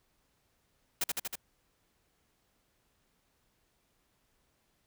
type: noise with echo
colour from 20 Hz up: white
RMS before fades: -30 dBFS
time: 1.01-1.04 s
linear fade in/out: 5 ms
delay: 79 ms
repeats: 4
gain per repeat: -2 dB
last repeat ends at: 1.356 s
effects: pink hiss -74 dBFS RMS until 4.86 s